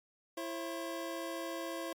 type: tone pair together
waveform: 25% pulse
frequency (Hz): 334 / 538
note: E4 / C5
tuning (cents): +23 / +48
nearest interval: minor sixth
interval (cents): 825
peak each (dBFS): -36 / -38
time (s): 0.37-1.93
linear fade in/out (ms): 5
effects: MP3 96 kbps